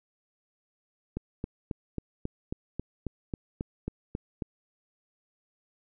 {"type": "click train", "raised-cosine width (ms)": 3, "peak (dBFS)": -19, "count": 13, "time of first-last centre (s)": [1.17, 4.422], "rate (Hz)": 3.69, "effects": []}